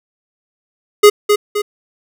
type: tone with echo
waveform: square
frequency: 415.2 Hz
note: G#4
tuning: in tune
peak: -3 dBFS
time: 1.03-1.1 s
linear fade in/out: 10 ms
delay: 260 ms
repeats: 2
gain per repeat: -6 dB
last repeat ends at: 1.62 s
effects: none